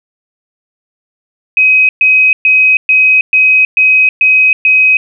sine tone bursts, 2529 Hz, D#7, 28 cents sharp, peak -4 dBFS, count 8, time 1.57-4.97 s, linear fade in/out 2 ms, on 320 ms, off 120 ms, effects none

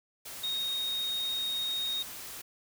sine tone in noise, 3729 Hz, A#7, in tune, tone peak -30 dBFS, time 0.43-2.03 s, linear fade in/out 10 ms, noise white, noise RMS -43 dBFS, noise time 0.25-2.42 s, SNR +10 dB, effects none

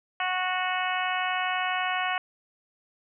harmonic tone, 368 Hz, F#4, 9 cents flat, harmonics 2 / 3 / 4 / 5 / 6 / 7 / 8, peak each -30 / -32 / -33 / -34 / -35 / -35 / -36 dBFS, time 0.2-2.18 s, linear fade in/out 2 ms, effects none

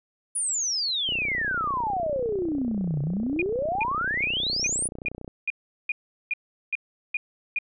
sine exponential two-way sweep, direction down then up, 10000 to 138.59 to 10000 Hz, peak -24 dBFS, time 0.35-4.88 s, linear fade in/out 10 ms, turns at 3.01 s
click train, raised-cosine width 2 ms, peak -24 dBFS, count 130, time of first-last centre 1.09-5.278 s, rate 30.8 Hz
sine tone bursts, 2438 Hz, D#7, 36 cents flat, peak -23 dBFS, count 11, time 3.39-7.587 s, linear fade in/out 2 ms, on 27 ms, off 390 ms
effects none

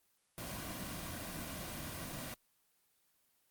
pink noise with comb filter, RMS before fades -43 dBFS, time 0.38-2.34 s, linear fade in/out 0 ms, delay 2.3 ms, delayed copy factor -0.65, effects white hiss -75 dBFS RMS until 3.5 s + Opus 24 kbps

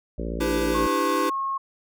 harmonic tone, 57.3 Hz, A#1, 29 cents flat, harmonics 1 / 3 / 4 / 5 / 6 / 7 / 8 / 9 / 10, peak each -30 / -35 / -36 / -37 / -38 / -38 / -39 / -40 / -40 dBFS, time 0.18-0.87 s, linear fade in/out 5 ms
square chord, E minor seventh, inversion third, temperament equal with one note detuned, 293.7 / 329.6 / 392 / 504.8 Hz, D4 / E4 / G4 / B4, 0 / 0 / 0 / +38 cents, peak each -29 dBFS, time 0.4-1.3 s, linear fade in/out 10 ms
sine tone, 1085 Hz, C#6, 37 cents flat, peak -24 dBFS, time 0.74-1.58 s, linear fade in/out 10 ms
effects none

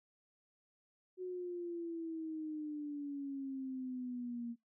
sine exponential sweep, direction down, 370 to 233.1 Hz, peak -39 dBFS, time 1.17-4.56 s, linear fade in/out 50 ms, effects noise-tail reverb RT60 0.2 s tail -26 dB re dry

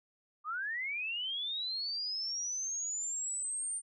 sine linear sweep, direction up, 1174.7 to 8990 Hz, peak -34 dBFS, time 0.44-3.82 s, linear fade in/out 50 ms, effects none

